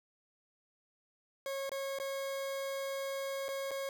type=tone with dropouts; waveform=40% pulse; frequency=546 Hz; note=C#5; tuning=26 cents flat; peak=-35 dBFS; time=1.46-3.89 s; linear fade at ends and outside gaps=1 ms; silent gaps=1.694-1.717 / 1.987-1.999 / 3.483-3.488 / 3.709-3.714 s; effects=none